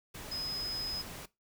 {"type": "tone in noise", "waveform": "sine", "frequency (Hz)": 5060, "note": "D#8", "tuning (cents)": 28, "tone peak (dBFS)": -35, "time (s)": [0.31, 1.02], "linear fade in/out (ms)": 10, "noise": "pink", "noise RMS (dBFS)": -45, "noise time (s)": [0.14, 1.26], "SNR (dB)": 7, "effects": ["noise-tail reverb RT60 0.2 s tail -19 dB re dry"]}